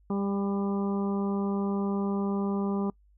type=harmonic tone with a mistuned harmonic; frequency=199.1 Hz; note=G3; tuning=27 cents sharp; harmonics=1 / 2 / 3 / 4 / 5 / 6; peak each=-27 / -33 / -43 / -41 / -42 / -43 dBFS; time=0.1-2.9 s; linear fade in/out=2 ms; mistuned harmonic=3; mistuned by=-16 cents; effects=noise-tail reverb RT60 0.1 s tail -26 dB re dry + added 50 Hz sine -58 dBFS peak until 3.17 s